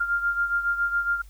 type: beating tone pair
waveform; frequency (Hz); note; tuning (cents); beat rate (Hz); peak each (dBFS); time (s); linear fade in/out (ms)
sine; 1396.9 / 1404.1; F6 / F6; 0 / +9; 7.2; -23 / -29; 0-1.22; 10
effects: added 50 Hz sine -44 dBFS peak until 1.29 s + white hiss -59 dBFS RMS until 1.29 s